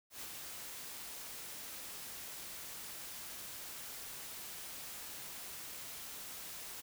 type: noise with ADSR envelope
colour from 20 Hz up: white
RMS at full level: -45 dBFS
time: 0.1-6.82 s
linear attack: 110 ms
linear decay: 61 ms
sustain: -2 dB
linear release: 23 ms
effects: none